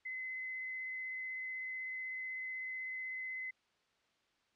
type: tone with vibrato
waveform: sine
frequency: 2041 Hz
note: C7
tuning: 44 cents flat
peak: -39 dBFS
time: 0.05-3.51 s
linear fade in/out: 10 ms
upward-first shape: sine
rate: 16 Hz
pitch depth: 8 cents each way
effects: white hiss -75 dBFS RMS until 4.55 s + low-pass 4000 Hz 12 dB/octave